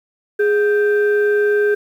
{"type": "tone pair together", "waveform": "sine", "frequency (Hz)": [415.3, 1568], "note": ["G#4", "G6"], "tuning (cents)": [0, 0], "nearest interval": "octave + major seventh", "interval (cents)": 2300, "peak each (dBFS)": [-12, -20], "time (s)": [0.39, 1.75], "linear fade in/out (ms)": 10, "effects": ["tanh soft clip ceiling -7 dBFS", "8-bit"]}